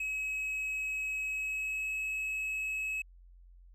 triangle tone with pitch glide, 2559 to 2574 Hz, D#7 to E7, +48 to -42 cents, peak -31 dBFS, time 0-3.02 s, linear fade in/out 5 ms, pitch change +10 cents, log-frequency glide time 1.28-1.9 s, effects added 44 Hz sine -53 dBFS peak until 3.74 s

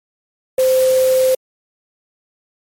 sine tone in noise, 518 Hz, C5, 17 cents flat, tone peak -10 dBFS, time 0.58-1.35 s, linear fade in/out 5 ms, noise white, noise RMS -27 dBFS, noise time 0.58-1.35 s, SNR +14 dB, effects MP3 64 kbps

